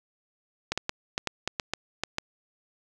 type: clicks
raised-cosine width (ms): 0.2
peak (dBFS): -10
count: 10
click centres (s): 0.72 / 0.776 / 0.894 / 1.179 / 1.273 / 1.476 / 1.598 / 1.736 / 2.036 / 2.184
effects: none